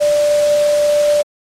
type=tone in noise; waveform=sine; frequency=590 Hz; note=D5; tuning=8 cents sharp; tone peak=-10 dBFS; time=0-1.23 s; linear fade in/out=20 ms; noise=white; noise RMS=-26 dBFS; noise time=0-1.23 s; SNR=+13 dB; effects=low-pass 8000 Hz 12 dB/octave + AAC 48 kbps